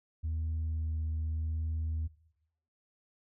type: tone with vibrato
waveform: sine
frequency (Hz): 79.3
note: D#2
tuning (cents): +33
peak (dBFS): -29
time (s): 0.23-2.08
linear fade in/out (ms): 20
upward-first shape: sine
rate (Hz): 0.85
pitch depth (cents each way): 10
effects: noise-tail reverb RT60 0.8 s tail -20 dB re dry + tanh soft clip ceiling -29 dBFS